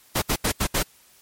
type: noise bursts at uneven times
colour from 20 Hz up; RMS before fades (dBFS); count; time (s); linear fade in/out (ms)
pink; -22; 5; 0.15-0.22 / 0.29-0.36 / 0.44-0.52 / 0.6-0.67 / 0.74-0.83; 10
effects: white hiss -55 dBFS RMS until 1.21 s + MP3 64 kbps